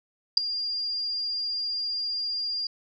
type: tone with ADSR envelope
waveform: sine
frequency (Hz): 4805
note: D8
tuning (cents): +39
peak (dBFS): -9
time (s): 0.37-2.67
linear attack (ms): 6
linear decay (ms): 3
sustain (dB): -18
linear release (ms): 3
effects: none